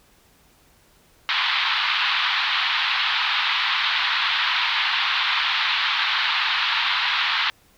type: band-pass noise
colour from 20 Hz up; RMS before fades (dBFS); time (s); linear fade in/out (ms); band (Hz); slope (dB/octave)
white; -22; 1.29-7.5; 0; 880 to 4000; 48
effects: pink hiss -57 dBFS RMS until 7.77 s